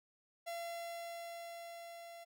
45% pulse tone with level ramp, 681 Hz, F5, 44 cents flat, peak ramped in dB -40 to -50 dBFS, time 0.46-2.25 s, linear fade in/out 20 ms, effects none

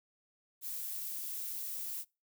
violet noise, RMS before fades -40 dBFS, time 0.61-2.05 s, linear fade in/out 50 ms, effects noise-tail reverb RT60 0.3 s tail -26 dB re dry

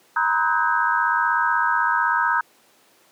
sine tone cluster, 945 / 1021 / 1273 / 1512 / 1613 Hz, A#5 / C6 / D#6 / F#6 / G6, +23 / -43 / +39 / +37 / +49 cents, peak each -22 / -28 / -23 / -24 / -25 dBFS, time 0.16-2.41 s, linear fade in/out 5 ms, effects pink hiss -56 dBFS RMS until 3.11 s + high-pass 300 Hz 12 dB/octave

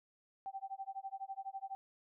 sine tone with tremolo, 778 Hz, G5, 13 cents flat, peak -38 dBFS, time 0.46-1.75 s, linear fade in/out 0 ms, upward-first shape sine, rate 12 Hz, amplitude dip 100%, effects none

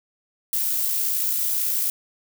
violet noise with amplitude modulation, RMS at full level -22 dBFS, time 0.53-1.9 s, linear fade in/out 2 ms, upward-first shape sine, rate 58.2 Hz, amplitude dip 30%, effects none

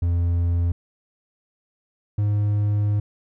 triangle tone pair in turn, 86.1 / 103.69 Hz, F2 / G#2, -24 / -2 cents, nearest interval minor third, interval 322 cents, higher second, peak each -16 dBFS, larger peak neither, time 0.02-0.72 / 2.18-3 s, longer second, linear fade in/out 5 ms, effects none

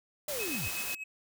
sine linear sweep, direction down, 622.3 to 65.5 Hz, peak -36 dBFS, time 0.28-0.68 s, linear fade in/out 0 ms
white noise, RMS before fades -37 dBFS, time 0.28-0.95 s, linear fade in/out 5 ms
triangle tone with tremolo, 2562 Hz, E7, 50 cents flat, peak -33 dBFS, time 0.39-1.04 s, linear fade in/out 10 ms, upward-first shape sine, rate 8.1 Hz, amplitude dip 70%
effects none

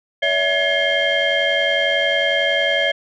sine tone cluster, 567 / 658 / 1693 / 2134 / 3179 Hz, C#5 / E5 / G#6 / C7 / G7, +39 / -3 / +33 / +34 / +24 cents, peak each -21 dBFS, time 0.22-2.92 s, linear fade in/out 10 ms, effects tanh soft clip ceiling -8 dBFS

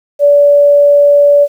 sine tone, 576 Hz, D5, 34 cents flat, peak -3 dBFS, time 0.19-1.48 s, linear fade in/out 50 ms, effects 7-bit

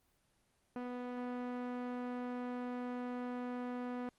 sawtooth tone with low-pass filter, 246.9 Hz, B3, in tune, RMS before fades -41 dBFS, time 0.76-4.09 s, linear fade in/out 0 ms, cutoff 1600 Hz, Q 0.71, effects pink hiss -75 dBFS RMS until 4.18 s + Opus 24 kbps

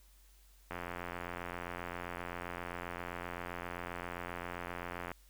click train, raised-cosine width 0.5 ms, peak -25 dBFS, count 387, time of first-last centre 0.71-5.116 s, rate 87.6 Hz, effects added 48 Hz sine -60 dBFS peak until 5.29 s + white hiss -67 dBFS RMS until 5.29 s

